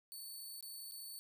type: tone with dropouts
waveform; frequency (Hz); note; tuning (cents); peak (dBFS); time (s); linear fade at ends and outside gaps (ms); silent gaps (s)
10% pulse; 4475; C#8; +16; -40; 0.12-1.19; 0; 0.608-0.626 / 0.912-0.92
effects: none